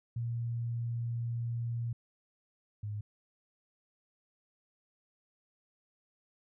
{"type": "tone pair in turn", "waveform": "sine", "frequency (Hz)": [117.6, 104.77], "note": ["A#2", "G#2"], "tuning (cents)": [16, 16], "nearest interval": "major second", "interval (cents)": 200, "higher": "first", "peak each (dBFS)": [-32, -35], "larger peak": "first", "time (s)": [[0.16, 1.93], [2.83, 3.01]], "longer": "first", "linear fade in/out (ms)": 5, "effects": []}